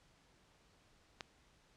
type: click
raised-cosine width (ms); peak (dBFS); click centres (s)
0.2; -25; 1.208
effects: pink hiss -69 dBFS RMS until 1.76 s + low-pass 7000 Hz 12 dB/octave